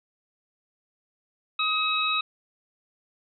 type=tone cluster; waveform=sine; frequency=1260 / 2565 / 3821 Hz; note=D#6 / E7 / A#7; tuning=+21 / -48 / +42 cents; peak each=-27 dBFS; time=1.59-2.21 s; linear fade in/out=5 ms; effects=none